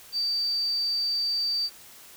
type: tone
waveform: sine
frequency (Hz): 4636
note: D8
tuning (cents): -23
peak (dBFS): -24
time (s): 0.12-1.7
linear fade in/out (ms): 50
effects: white hiss -49 dBFS RMS until 2.16 s